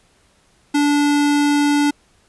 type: tone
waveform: square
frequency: 290.4 Hz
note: D4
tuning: 19 cents flat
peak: -14 dBFS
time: 0.74-1.91 s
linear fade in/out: 10 ms
effects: pink hiss -57 dBFS RMS until 2.28 s + resampled to 24000 Hz